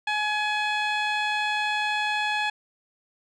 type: tone with low-pass filter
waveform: 15% pulse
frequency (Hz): 844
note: G#5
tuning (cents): +28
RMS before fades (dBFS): -26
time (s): 0.07-2.5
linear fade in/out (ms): 5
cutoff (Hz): 4000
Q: 0.85
effects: none